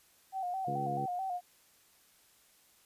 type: tone with vibrato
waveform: sine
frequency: 740 Hz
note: F#5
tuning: in tune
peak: -33 dBFS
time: 0.32-1.41 s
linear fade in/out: 50 ms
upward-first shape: square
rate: 4.6 Hz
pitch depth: 61 cents each way
type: harmonic tone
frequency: 70.2 Hz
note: C#2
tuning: 22 cents sharp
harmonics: 2 / 3 / 4 / 5 / 6 / 7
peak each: -39 / -43 / -46 / -43 / -50 / -44 dBFS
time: 0.67-1.06 s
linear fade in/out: 10 ms
effects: white hiss -65 dBFS RMS until 2.85 s + resampled to 32000 Hz